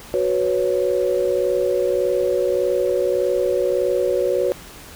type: chord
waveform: sine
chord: F# suspended fourth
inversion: none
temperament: just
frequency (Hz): 370 / 493.3 / 555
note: F#4 / B4 / C#5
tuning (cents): 0 / -2 / +2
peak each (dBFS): -21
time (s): 0.14-4.52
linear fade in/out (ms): 0
effects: pink hiss -40 dBFS RMS until 4.95 s